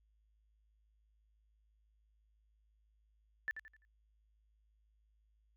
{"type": "tone with echo", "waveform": "sine", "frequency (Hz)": 1760, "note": "A6", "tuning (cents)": 0, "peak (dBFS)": -34, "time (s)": [3.48, 3.51], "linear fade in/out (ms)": 0, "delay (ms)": 85, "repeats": 4, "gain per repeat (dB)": -9, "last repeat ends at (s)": 3.85, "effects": ["added 53 Hz sine -70 dBFS peak until 5.56 s"]}